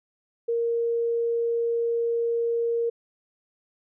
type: tone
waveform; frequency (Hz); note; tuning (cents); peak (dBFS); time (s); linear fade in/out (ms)
sine; 466.2; A#4; 0; -22; 0.48-2.9; 10
effects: none